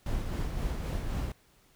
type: noise with tremolo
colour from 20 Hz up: brown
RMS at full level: -31 dBFS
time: 0.06-1.32 s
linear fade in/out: 2 ms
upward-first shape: sine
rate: 3.8 Hz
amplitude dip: 35%
effects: pink hiss -64 dBFS RMS until 1.75 s